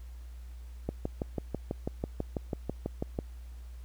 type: click train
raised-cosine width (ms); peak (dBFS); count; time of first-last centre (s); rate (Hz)
2; -18; 15; 0.89-3.189; 6.09
effects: added 60 Hz sine -42 dBFS peak until 3.84 s + pink hiss -63 dBFS RMS until 3.84 s